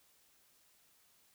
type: silence
effects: white hiss -69 dBFS RMS until 1.34 s